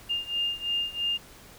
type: beating tone pair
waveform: sine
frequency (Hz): 2812 / 2815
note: F7 / F7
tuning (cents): +11 / +13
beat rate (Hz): 3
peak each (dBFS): -29 / -31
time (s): 0.09-1.18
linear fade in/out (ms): 20
effects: pink hiss -50 dBFS RMS until 1.58 s